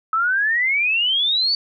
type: exponential sweep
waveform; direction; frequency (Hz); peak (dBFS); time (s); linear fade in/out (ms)
sine; up; 1283 to 4597; -16; 0.13-1.55; 2
effects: none